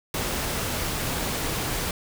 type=noise; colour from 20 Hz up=pink; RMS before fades=-28 dBFS; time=0.14-1.91 s; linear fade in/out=2 ms; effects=none